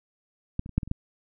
clicks, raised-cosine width 5 ms, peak -14 / -26 / -30 / -9 / -21 / -27 / -14 dBFS, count 7, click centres 0.594 / 0.661 / 0.693 / 0.78 / 0.832 / 0.876 / 0.914 s, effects none

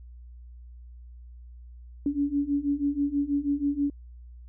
sine beating tone pair, 281.7 / 287.9 Hz, C#4 / D4, +28 / -34 cents, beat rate 6.2 Hz, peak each -28 / -26 dBFS, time 2.06-3.9 s, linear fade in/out 2 ms, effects added 60 Hz sine -43 dBFS peak until 4.48 s

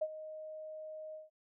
sine tone with ADSR envelope, 623 Hz, D#5, 2 cents sharp, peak -29 dBFS, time 0.01-1.3 s, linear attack 11 ms, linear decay 51 ms, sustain -14 dB, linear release 160 ms, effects none

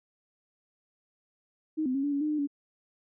sine tone with pitch steps, 311.9 / 256.2 / 273.8 / 288.1 / 281.8 / 303.6 / 301.6 / 284.9 Hz, D#4 / C4 / C#4 / D4 / C#4 / D#4 / D4 / C#4, +4 / -36 / -21 / -33 / +29 / -42 / +46 / +48 cents, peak -26 dBFS, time 1.77-2.474 s, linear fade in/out 20 ms, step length 88 ms, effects none

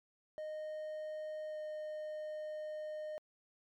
triangle tone with pitch glide, 617 to 613.4 Hz, D#5 to D#5, -15 to -25 cents, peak -38 dBFS, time 0.38-3.18 s, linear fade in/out 0 ms, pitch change -10 cents, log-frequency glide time 1.49-1.57 s, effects MP3 96 kbps

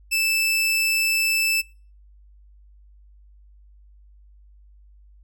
sawtooth tone, 2637 Hz, E7, in tune, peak -16 dBFS, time 0.11-1.62 s, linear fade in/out 20 ms, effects noise-tail reverb RT60 0.4 s tail -24 dB re dry + added 50 Hz sine -48 dBFS peak until 5.23 s

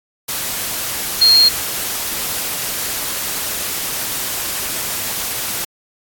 sine tone in noise, 4238 Hz, C8, 21 cents sharp, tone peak -7 dBFS, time 1.21-1.49 s, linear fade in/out 10 ms, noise white, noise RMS -22 dBFS, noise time 0.28-5.65 s, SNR +12 dB, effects AAC 64 kbps

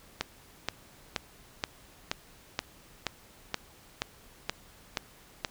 click train, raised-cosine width 0.2 ms, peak -11 dBFS, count 12, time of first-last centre 0.21-5.448 s, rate 2.1 Hz, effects pink hiss -56 dBFS RMS until 5.5 s

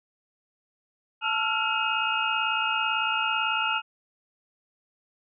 sine tone cluster, 880 / 1345 / 1403 / 2549 / 2830 Hz, A5 / E6 / F6 / D#7 / F7, 0 / +34 / +8 / +41 / +22 cents, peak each -30 dBFS, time 1.21-3.82 s, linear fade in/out 50 ms, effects none

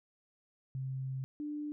sine tone pair in turn, 132.3 / 297 Hz, C3 / D4, +20 / +20 cents, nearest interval octave + major second, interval 1400 cents, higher second, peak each -35 / -36 dBFS, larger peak first, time 0.75-1.24 / 1.4-1.72 s, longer first, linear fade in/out 0 ms, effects none

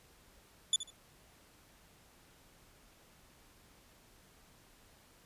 25% pulse tone with echo, 3474 Hz, A7, 23 cents flat, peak -22 dBFS, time 0.73-0.76 s, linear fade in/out 2 ms, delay 72 ms, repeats 2, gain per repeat -13 dB, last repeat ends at 0.904 s, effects pink hiss -63 dBFS RMS until 5.25 s + resampled to 32000 Hz

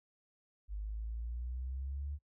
sine exponential sweep, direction up, 50 to 73.42 Hz, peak -37 dBFS, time 0.68-2.19 s, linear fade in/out 50 ms, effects noise-tail reverb RT60 0.1 s tail -24 dB re dry

